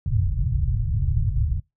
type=low-pass noise; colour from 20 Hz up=white; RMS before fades=-22 dBFS; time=0.06-1.6 s; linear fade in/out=5 ms; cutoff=130 Hz; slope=48 dB/octave; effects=noise-tail reverb RT60 0.2 s tail -23 dB re dry